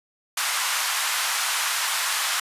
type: band-pass noise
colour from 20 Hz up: pink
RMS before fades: -25 dBFS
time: 0.37-2.4 s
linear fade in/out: 5 ms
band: 960 to 13000 Hz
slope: 24 dB/octave
effects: resampled to 32000 Hz